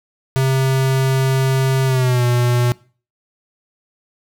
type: tone with pitch glide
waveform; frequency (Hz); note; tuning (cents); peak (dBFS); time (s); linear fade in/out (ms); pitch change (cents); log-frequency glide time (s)
square; 132.9 to 121.87; C3 to B2; +27 to -23; -14; 0.36-2.72; 0; -150; 1.86-2.24
effects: noise-tail reverb RT60 0.4 s tail -22 dB re dry